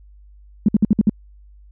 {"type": "tone bursts", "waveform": "sine", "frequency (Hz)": 209.6, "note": "G#3", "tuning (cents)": 16, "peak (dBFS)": -9, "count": 6, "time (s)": [0.66, 1.095], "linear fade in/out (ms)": 2, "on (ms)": 25, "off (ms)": 57, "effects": ["added 50 Hz sine -43 dBFS peak until 1.71 s"]}